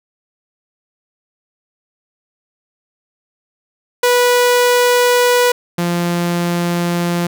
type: tone pair in turn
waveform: sawtooth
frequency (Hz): 490 / 173.24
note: B4 / F3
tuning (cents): -14 / -14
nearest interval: octave + tritone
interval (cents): 1800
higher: first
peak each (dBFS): -6 / -11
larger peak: first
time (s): 4.03-5.52 / 5.78-7.27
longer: neither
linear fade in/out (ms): 5
effects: none